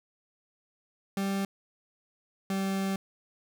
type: tone pair in turn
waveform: 40% pulse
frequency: 196 / 193.75 Hz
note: G3 / G3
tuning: 0 / -20 cents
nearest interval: unison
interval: 20 cents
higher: first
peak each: -27 dBFS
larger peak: neither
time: 1.17-1.45 / 2.5-2.96 s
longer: second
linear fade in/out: 2 ms
effects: none